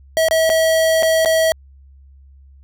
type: tone with dropouts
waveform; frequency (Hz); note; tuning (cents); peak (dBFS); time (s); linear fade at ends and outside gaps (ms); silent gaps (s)
square; 645; E5; -38; -13; 0.17-1.52; 0; 0.285-0.31 / 0.494-0.5 / 1.025-1.031 / 1.249-1.258
effects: added 68 Hz sine -42 dBFS peak until 2.63 s

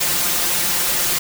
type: noise with comb filter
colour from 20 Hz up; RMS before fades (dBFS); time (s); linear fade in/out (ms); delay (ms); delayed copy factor
white; -19; 0-1.19; 10; 5.7; +0.95
effects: none

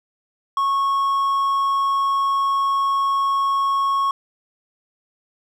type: tone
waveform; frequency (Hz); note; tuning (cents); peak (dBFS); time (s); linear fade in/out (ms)
triangle; 1100; C#6; -14; -15; 0.57-4.11; 2
effects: none

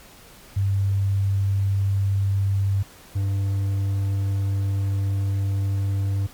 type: tone pair in turn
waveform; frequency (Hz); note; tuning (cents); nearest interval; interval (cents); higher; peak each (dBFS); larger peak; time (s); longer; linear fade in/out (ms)
sine / triangle; 98.4 / 98.4; G2 / G2; +7 / +7; unison; 0; neither; -18; neither; 0.56-2.83 / 3.15-6.27; second; 10
effects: pink hiss -47 dBFS RMS until 6.33 s + MP3 96 kbps

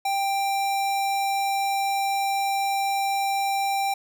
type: tone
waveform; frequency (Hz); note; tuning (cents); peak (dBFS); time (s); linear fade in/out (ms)
square; 788; G5; +9; -23; 0.05-3.94; 5
effects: none

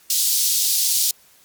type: high-pass noise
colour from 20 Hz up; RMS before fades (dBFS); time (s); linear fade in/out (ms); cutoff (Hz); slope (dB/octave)
pink; -19; 0.1-1.11; 2; 4300; 24
effects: white hiss -53 dBFS RMS until 1.44 s + MP3 96 kbps

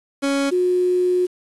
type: tone pair in turn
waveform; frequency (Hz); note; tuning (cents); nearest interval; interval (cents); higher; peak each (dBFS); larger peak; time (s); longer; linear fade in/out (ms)
30% pulse / sine; 277.9 / 361.7; C#4 / F#4; +4 / -39; perfect fourth; 457; second; -15; neither; 0.22-0.51 / 0.51-1.27; second; 20
effects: resampled to 24000 Hz + 7-bit

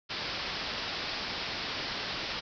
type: low-pass noise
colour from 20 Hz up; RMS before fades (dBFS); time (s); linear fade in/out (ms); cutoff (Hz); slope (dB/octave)
white; -36; 0.09-2.41; 20; 5300; 96
effects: none

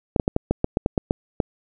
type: clicks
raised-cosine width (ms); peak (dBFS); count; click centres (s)
2; -5; 11; 0.162 / 0.198 / 0.279 / 0.364 / 0.51 / 0.644 / 0.771 / 0.861 / 0.978 / 1.109 / 1.402
effects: none

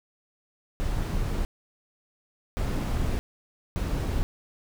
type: noise bursts at uneven times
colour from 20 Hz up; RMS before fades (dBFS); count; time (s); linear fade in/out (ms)
brown; -27; 3; 0.8-1.45 / 2.57-3.19 / 3.76-4.23; 0
effects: none

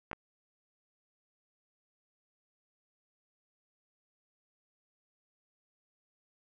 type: clicks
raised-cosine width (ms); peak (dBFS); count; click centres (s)
0.5; -22; 2; 0.114 / 0.131
effects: none

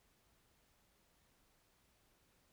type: silence
effects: pink hiss -74 dBFS RMS until 2.52 s

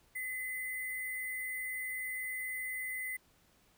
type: tone with sample-and-hold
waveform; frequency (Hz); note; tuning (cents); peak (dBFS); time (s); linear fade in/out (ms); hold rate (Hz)
sine; 2031; B6; +48; -36; 0.15-3.17; 10; 11025
effects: pink hiss -68 dBFS RMS until 3.77 s

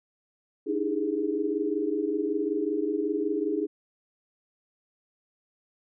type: tone cluster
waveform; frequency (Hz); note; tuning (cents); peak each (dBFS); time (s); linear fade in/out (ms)
sine; 296 / 321.3 / 398.1 / 416.9; D4 / E4 / G4 / G#4; +14 / -44 / +27 / +7; -31 / -30 / -34 / -29; 0.66-3.67; 20
effects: none

